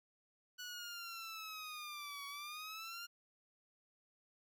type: linear two-way sweep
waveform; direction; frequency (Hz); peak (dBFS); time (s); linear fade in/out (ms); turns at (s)
15% pulse; down then up; 1480 to 1121 to 1413; -39; 0.58-3.07; 20; 2.26
effects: none